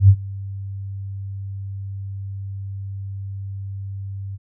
sine tone with ADSR envelope, 98 Hz, G2, in tune, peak -4 dBFS, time 0-4.38 s, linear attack 88 ms, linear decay 64 ms, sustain -23 dB, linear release 33 ms, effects none

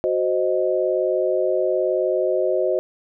sine chord, C diminished, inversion second, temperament equal, 370 / 523.3 / 622.3 Hz, Gb4 / C5 / Eb5, 0 / 0 / 0 cents, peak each -22 dBFS, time 0.04-2.79 s, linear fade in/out 0 ms, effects none

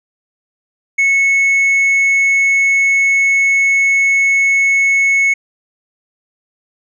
sine tone with tanh clipping, 2200 Hz, C#7, 14 cents flat, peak -10 dBFS, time 0.98-5.34 s, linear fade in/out 10 ms, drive 3 dB, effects none

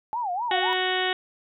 sine tone with vibrato, 830.6 Hz, G#5, in tune, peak -25 dBFS, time 0.13-0.73 s, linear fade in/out 0 ms, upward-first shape sine, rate 3.9 Hz, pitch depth 290 cents each way
harmonic tone, 370 Hz, F#4, in tune, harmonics 1 / 2 / 3 / 4 / 5 / 6 / 7 / 8 / 9 / 10, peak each -29 / -29 / -36 / -33 / -29 / -35 / -40 / -31 / -34 / -35 dBFS, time 0.51-1.13 s, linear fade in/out 2 ms
effects none

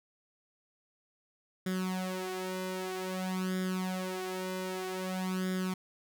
sawtooth tone with flanger, 185.8 Hz, F#3, 7 cents sharp, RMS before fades -35 dBFS, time 1.66-5.74 s, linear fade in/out 5 ms, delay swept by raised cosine 0.57 to 3.37 ms, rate 0.52 Hz, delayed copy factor +0.8, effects none

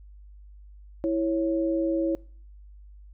sine tone pair together, 329.6 / 550.5 Hz, E4 / C#5, 0 / -12 cents, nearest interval major sixth, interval 888 cents, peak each -24 / -28 dBFS, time 1.04-2.15 s, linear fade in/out 0 ms, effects noise-tail reverb RT60 0.5 s tail -25 dB re dry + added 50 Hz sine -45 dBFS peak until 3.13 s

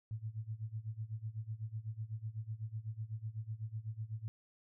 sine tone with tremolo, 110 Hz, A2, in tune, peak -36 dBFS, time 0.11-4.28 s, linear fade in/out 0 ms, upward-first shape sine, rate 8 Hz, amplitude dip 90%, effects none

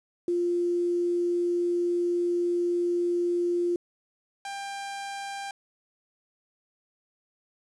sine / sawtooth tone pair in turn, 349.2 / 794.9 Hz, F4 / G5, 0 / +24 cents, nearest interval octave + major second, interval 1424 cents, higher second, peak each -23 / -30 dBFS, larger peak first, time 0.28-3.76 / 4.45-5.51 s, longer first, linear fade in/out 2 ms, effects resampled to 22050 Hz + 9-bit

